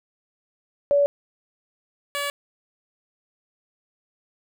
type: tone pair in turn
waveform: sine / 10% pulse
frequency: 571 / 571 Hz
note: D5 / D5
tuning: -49 / -49 cents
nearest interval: unison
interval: 0 cents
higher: neither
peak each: -15 / -17 dBFS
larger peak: first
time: 0.91-1.06 / 2.15-2.3 s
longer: neither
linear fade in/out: 0 ms
effects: none